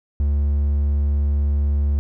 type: tone with hard clipping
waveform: triangle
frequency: 72 Hz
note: D2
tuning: 34 cents flat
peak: -17 dBFS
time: 0.2-1.99 s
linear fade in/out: 0 ms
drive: 6 dB
effects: none